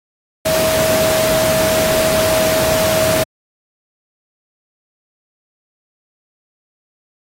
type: tone in noise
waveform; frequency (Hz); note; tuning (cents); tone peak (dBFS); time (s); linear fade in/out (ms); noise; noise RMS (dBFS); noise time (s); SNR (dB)
sine; 637; D#5; +41; -14; 0.45-3.24; 10; pink; -18; 0.45-3.24; +1
effects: high-pass 100 Hz 12 dB/octave + AAC 48 kbps